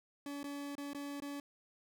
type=tone with dropouts; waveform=40% pulse; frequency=284.7 Hz; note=C#4; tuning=46 cents sharp; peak=-40 dBFS; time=0.26-1.4 s; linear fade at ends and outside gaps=2 ms; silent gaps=0.431-0.441 / 0.753-0.78 / 0.933-0.947 / 1.202-1.221 s; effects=none